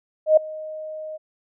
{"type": "tone with ADSR envelope", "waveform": "sine", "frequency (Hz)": 622.3, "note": "D#5", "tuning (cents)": 0, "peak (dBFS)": -8, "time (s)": [0.26, 1.18], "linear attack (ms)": 110, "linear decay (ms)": 5, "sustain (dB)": -22, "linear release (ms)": 24, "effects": []}